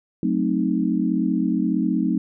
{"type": "chord", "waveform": "sine", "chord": "F# diminished seventh", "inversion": "none", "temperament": "equal", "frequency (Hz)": [185, 220, 261.6, 311.1], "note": ["F#3", "A3", "C4", "Eb4"], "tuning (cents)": [0, 0, 0, 0], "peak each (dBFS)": -24, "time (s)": [0.23, 2.18], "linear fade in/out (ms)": 2, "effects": []}